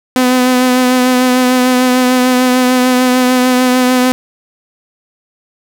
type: tone with vibrato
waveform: sawtooth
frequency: 252.6 Hz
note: B3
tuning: 39 cents sharp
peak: -4 dBFS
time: 0.16-4.12 s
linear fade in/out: 0 ms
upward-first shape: triangle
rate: 6.7 Hz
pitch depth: 26 cents each way
effects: none